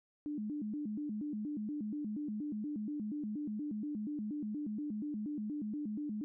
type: tone with vibrato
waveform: sine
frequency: 250.5 Hz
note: B3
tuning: 25 cents sharp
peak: -36 dBFS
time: 0.26-6.24 s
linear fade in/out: 0 ms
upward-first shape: square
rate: 4.2 Hz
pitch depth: 290 cents each way
effects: none